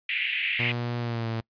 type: band-pass noise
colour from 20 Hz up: white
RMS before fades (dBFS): -28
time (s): 0.09-0.72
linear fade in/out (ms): 2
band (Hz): 2000 to 2800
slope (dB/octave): 48
type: tone with pitch glide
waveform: sawtooth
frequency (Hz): 120.1 to 113.56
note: B2 to A#2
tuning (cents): -48 to -45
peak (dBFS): -24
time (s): 0.59-1.41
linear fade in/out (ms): 10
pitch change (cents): -97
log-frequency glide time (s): 0.99-1.28
effects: noise-tail reverb RT60 0.1 s tail -25 dB re dry + resampled to 11025 Hz